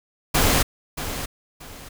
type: noise with echo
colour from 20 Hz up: pink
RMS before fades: -18 dBFS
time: 0.34-0.63 s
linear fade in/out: 10 ms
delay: 630 ms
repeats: 2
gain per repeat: -11 dB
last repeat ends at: 1.89 s
effects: none